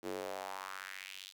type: tone with high-pass filter sweep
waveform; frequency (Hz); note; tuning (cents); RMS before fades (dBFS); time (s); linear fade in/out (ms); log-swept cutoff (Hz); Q
square; 47.6; F#1; +50; -44; 0.02-1.33; 50; 330 to 3900; 2.7
effects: 11-bit